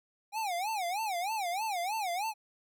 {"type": "tone with vibrato", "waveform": "square", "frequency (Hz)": 784, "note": "G5", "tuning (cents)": 0, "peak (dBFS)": -32, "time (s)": [0.32, 2.34], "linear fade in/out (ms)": 50, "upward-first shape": "sine", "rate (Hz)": 3.2, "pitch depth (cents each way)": 230, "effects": []}